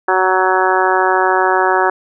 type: harmonic tone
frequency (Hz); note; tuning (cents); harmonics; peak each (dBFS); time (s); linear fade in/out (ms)
186.7; F#3; +16; 2 / 3 / 4 / 5 / 6 / 7 / 8 / 9; -17 / -22 / -17 / -17 / -21 / -21 / -21 / -20; 0.08-1.9; 5
effects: none